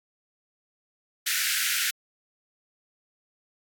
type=high-pass noise; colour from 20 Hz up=pink; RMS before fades=-26 dBFS; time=1.26-1.91 s; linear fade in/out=10 ms; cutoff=1400 Hz; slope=96 dB/octave; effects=AAC 64 kbps